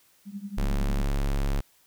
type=tone with tremolo; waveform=sine; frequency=200.8 Hz; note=G3; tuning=42 cents sharp; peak=-30 dBFS; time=0.25-1.05 s; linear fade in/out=50 ms; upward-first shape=triangle; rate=11 Hz; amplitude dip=95%
type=tone; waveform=square; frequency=34.81 Hz; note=C#1; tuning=8 cents sharp; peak=-24 dBFS; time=0.57-1.61 s; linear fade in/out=10 ms
effects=white hiss -62 dBFS RMS until 1.86 s